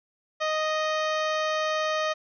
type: harmonic tone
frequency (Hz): 622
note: D#5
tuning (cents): -1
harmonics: 1 / 2 / 3 / 4 / 5 / 6 / 7 / 8 / 9 / 10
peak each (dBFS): -27 / -29 / -33 / -38 / -38 / -40 / -43 / -47 / -47 / -46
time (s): 0.4-2.14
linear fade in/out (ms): 20
effects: none